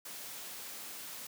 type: noise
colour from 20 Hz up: white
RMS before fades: -45 dBFS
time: 0.05-1.27 s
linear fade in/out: 5 ms
effects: high-pass 150 Hz 12 dB/octave